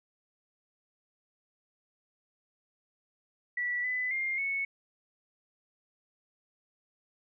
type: tone with pitch steps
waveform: sine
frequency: 1954 / 2003 / 2115 / 2208 Hz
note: B6 / B6 / C7 / C#7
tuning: -19 / +24 / +18 / -7 cents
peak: -29 dBFS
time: 3.57-4.65 s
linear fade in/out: 5 ms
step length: 270 ms
effects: none